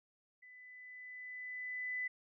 sine tone with level ramp, 2000 Hz, B6, 21 cents sharp, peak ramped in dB -55 to -35 dBFS, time 0.42-2.08 s, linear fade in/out 10 ms, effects none

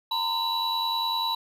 triangle tone cluster, 922 / 1012 / 3931 Hz, A#5 / B5 / B7, -19 / +42 / -9 cents, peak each -27 / -30 / -26 dBFS, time 0.11-1.35 s, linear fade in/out 5 ms, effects none

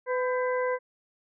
harmonic tone with a mistuned harmonic, 503 Hz, B4, 32 cents sharp, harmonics 1 / 2 / 3 / 4, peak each -26 / -32 / -36 / -38 dBFS, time 0.06-0.79 s, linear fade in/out 50 ms, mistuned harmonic 3, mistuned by +72 cents, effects none

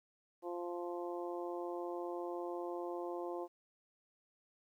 harmonic tone, 174.61 Hz, F3, in tune, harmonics 2 / 3 / 4 / 5 / 6, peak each -41 / -45 / -47 / -49 / -51 dBFS, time 0.42-3.48 s, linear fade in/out 50 ms, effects 12-bit

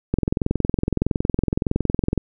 click train, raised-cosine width 3 ms, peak -6 dBFS, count 45, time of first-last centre 0.14-2.177 s, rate 21.6 Hz, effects none

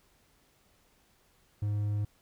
triangle tone, 103.83 Hz, G#2, in tune, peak -26 dBFS, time 1.62-2.05 s, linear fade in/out 5 ms, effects pink hiss -67 dBFS RMS until 2.21 s

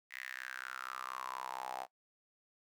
sawtooth tone with high-pass filter sweep, 64.3 Hz, C2, 30 cents flat, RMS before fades -44 dBFS, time 0.1-1.87 s, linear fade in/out 50 ms, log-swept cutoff 2000 to 750 Hz, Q 6.8, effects noise-tail reverb RT60 0.1 s tail -18 dB re dry

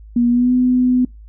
sine tone with pitch glide, 239.5 to 251.1 Hz, A#3 to B3, +47 to +29 cents, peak -11 dBFS, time 0.16-1.05 s, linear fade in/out 5 ms, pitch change +82 cents, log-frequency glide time 0.29-0.52 s, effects noise-tail reverb RT60 0.2 s tail -25 dB re dry + added 53 Hz sine -36 dBFS peak until 1.28 s

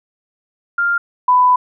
sine tone pair in turn, 1398 / 997.1 Hz, F6 / B5, +1 / +16 cents, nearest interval tritone, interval 585 cents, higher first, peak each -13 / -8 dBFS, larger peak second, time 0.78-0.98 / 1.28-1.56 s, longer second, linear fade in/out 5 ms, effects none

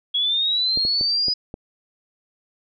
sine linear sweep, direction up, 3322 to 4978 Hz, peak -18 dBFS, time 0.14-1.34 s, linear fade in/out 10 ms
clicks, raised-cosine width 2 ms, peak -19 dBFS, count 5, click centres 0.774 / 0.851 / 1.011 / 1.283 / 1.541 s
effects none

